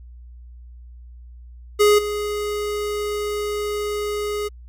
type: tone with level steps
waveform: square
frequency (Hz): 416.1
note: G#4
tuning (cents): +3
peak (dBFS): -12 / -23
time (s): 1.79-4.49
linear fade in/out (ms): 20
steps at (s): 1.98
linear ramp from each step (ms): 10
effects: added 60 Hz sine -38 dBFS peak until 4.68 s + MP3 64 kbps